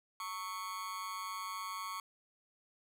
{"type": "tone with amplitude modulation", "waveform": "40% pulse", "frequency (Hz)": 1108.7, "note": "C#6", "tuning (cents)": 0, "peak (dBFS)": -35, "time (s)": [0.2, 2], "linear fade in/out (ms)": 2, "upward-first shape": "sine", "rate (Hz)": 196, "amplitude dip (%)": 80, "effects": []}